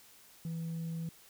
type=tone; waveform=sine; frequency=164.81 Hz; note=E3; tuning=in tune; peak=-33 dBFS; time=0.45-1.09 s; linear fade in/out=2 ms; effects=tanh soft clip ceiling -34 dBFS + white hiss -59 dBFS RMS until 1.29 s